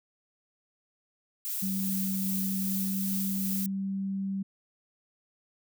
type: noise with tremolo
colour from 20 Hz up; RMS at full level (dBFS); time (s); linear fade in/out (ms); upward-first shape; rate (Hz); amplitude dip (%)
violet; -33; 1.45-3.66; 0; sine; 2.5; 25
type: tone with pitch glide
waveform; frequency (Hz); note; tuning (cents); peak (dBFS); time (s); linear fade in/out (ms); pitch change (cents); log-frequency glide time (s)
sine; 192.4 to 194.52; G3 to G3; -32 to -13; -29; 1.62-4.43; 10; +19; 2.34-3.92
effects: none